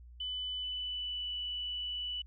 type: tone with pitch glide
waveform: sine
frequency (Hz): 3000 to 2966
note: F#7 to F#7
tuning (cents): +23 to +4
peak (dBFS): -35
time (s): 0.2-2.22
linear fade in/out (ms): 5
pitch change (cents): -19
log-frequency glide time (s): 0.58-1.34
effects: added 60 Hz sine -50 dBFS peak until 2.26 s